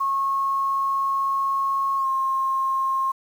sine tone with pitch glide, 1091 to 1067.9 Hz, C#6 to C6, -28 to +35 cents, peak -20 dBFS, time 0-3.12 s, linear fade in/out 10 ms, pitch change -37 cents, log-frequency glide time 1.97-2.07 s, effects 8-bit

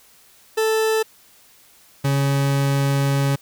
40% pulse tone pair in turn, 440 / 138.99 Hz, A4 / C#3, 0 / +5 cents, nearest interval octave + minor sixth, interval 1995 cents, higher first, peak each -16 dBFS, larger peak neither, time 0.57-1.03 / 2.04-3.36 s, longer second, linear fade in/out 10 ms, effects white hiss -52 dBFS RMS until 3.41 s

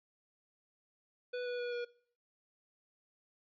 square tone with pitch steps, 493.9 / 489.6 / 485.4 / 481.2 Hz, B4 / B4 / B4 / B4, 0 / -15 / -30 / -45 cents, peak -37 dBFS, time 1.33-1.85 s, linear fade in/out 10 ms, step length 130 ms, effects noise-tail reverb RT60 0.5 s tail -21 dB re dry + resampled to 11025 Hz

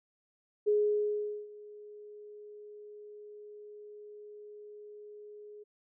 sine tone with ADSR envelope, 418.1 Hz, G#4, 12 cents sharp, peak -23 dBFS, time 0.66-5.64 s, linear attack 22 ms, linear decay 790 ms, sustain -23 dB, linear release 16 ms, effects none

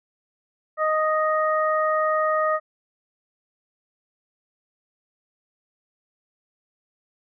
harmonic tone, 622.3 Hz, D#5, in tune, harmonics 1 / 2 / 3, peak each -22 / -22 / -30 dBFS, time 0.77-2.6 s, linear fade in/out 50 ms, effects none

